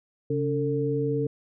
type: tone cluster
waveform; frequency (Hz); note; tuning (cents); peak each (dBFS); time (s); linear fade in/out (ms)
sine; 137.2 / 284.3 / 448.2; C#3 / C#4 / A4; -17 / +44 / +32; -28 / -30 / -26; 0.3-1.27; 5
effects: none